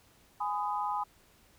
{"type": "chord", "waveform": "sine", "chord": "G# minor", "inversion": "none", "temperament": "equal with one note detuned", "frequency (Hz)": [830.6, 1007.9, 1244.5], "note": ["G#5", "B5", "D#6"], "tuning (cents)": [0, 35, 0], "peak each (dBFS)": [-33, -34, -37], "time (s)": [0.4, 1.04], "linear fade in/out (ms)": 10, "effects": ["pink hiss -63 dBFS RMS until 1.58 s"]}